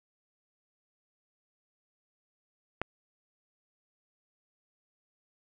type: click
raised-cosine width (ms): 0.5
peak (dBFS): -15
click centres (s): 2.816
effects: none